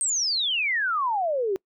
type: exponential sweep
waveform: sine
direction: down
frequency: 8600 to 368 Hz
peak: -22 dBFS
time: 0.01-1.56 s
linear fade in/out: 0 ms
effects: noise-tail reverb RT60 0.1 s tail -25 dB re dry